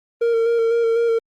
triangle tone with vibrato, 461.5 Hz, A#4, 17 cents flat, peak -13 dBFS, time 0.21-1.19 s, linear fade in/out 10 ms, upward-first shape square, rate 4 Hz, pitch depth 20 cents each way, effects Opus 24 kbps

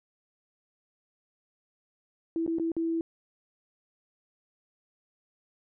sine tone with dropouts, 329.6 Hz, E4, in tune, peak -26 dBFS, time 2.36-3.01 s, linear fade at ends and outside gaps 1 ms, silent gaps 2.464-2.477 / 2.585-2.597 / 2.718-2.766 s, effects none

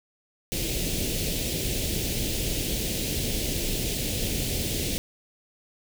pink band-stop noise, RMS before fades -28 dBFS, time 0.52-4.98 s, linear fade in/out 0 ms, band 540 to 2500 Hz, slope 24 dB/octave, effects none

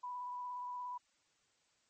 sine tone with vibrato, 987.8 Hz, B5, in tune, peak -40 dBFS, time 0.03-0.98 s, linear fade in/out 10 ms, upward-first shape square, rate 17 Hz, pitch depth 13 cents each way, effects white hiss -75 dBFS RMS until 1.89 s + MP3 32 kbps

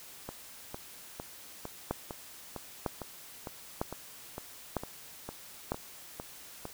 two click trains, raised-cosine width 1 ms, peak -16 / -24 dBFS, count 5 / 15, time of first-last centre 1.91-5.72 / 0.29-6.654 s, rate 1.05 / 2.2 Hz, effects white hiss -50 dBFS RMS until 6.73 s

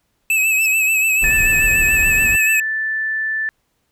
square tone with vibrato, 2594 Hz, E7, 28 cents flat, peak -14 dBFS, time 0.3-2.6 s, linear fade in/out 2 ms, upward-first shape sine, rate 6.9 Hz, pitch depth 44 cents each way
triangle tone with exponential growth, 5274 Hz, E8, in tune, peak -22 dBFS, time 0.57-0.66 s, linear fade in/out 2 ms, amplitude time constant 18 ms
brown noise, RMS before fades -24 dBFS, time 1.21-2.37 s, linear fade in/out 20 ms
sine tone, 1760 Hz, A6, in tune, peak -18 dBFS, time 1.24-3.49 s, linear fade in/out 0 ms
effects pink hiss -67 dBFS RMS until 3.91 s

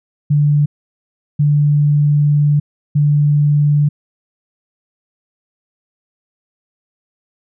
sine tone bursts at uneven times, 146.8 Hz, D3, in tune, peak -9 dBFS, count 3, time 0.3-0.66 / 1.39-2.6 / 2.95-3.89 s, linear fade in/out 10 ms, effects none

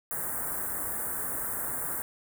white band-stop noise, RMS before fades -33 dBFS, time 0.11-2.02 s, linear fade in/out 0 ms, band 1800 to 8300 Hz, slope 48 dB/octave, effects none

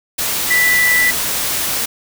sine tone in noise, 1975.5 Hz, B6, in tune, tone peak -11 dBFS, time 0.5-1.11 s, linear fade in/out 10 ms, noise white, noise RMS -19 dBFS, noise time 0.18-1.86 s, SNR +5 dB, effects none

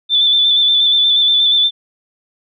sine tone with vibrato, 3516 Hz, A7, 2 cents flat, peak -9 dBFS, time 0.09-1.71 s, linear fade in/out 50 ms, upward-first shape square, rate 8.4 Hz, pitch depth 23 cents each way, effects none

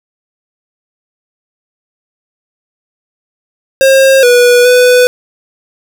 square tone with pitch steps, 536 / 487.9 / 496.7 Hz, C5 / B4 / B4, +42 / -21 / +10 cents, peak -4 dBFS, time 3.81-5.07 s, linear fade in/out 0 ms, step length 420 ms, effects none

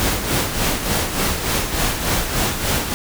pink noise with tremolo, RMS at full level -18 dBFS, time 0-2.94 s, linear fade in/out 0 ms, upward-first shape sine, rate 3.4 Hz, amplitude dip 55%, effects none

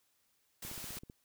white noise, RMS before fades -45 dBFS, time 0.62-0.99 s, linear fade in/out 5 ms
click train, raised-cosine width 3 ms, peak -36 dBFS, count 8, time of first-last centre 0.65-1.099 s, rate 15.6 Hz
effects white hiss -75 dBFS RMS until 1.24 s

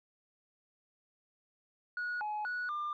sine tone with pitch steps, 1456 / 845 / 1468 / 1197 Hz, F#6 / G#5 / F#6 / D6, -28 / +30 / -14 / +33 cents, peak -32 dBFS, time 1.97-2.93 s, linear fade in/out 2 ms, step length 240 ms, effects tanh soft clip ceiling -32 dBFS

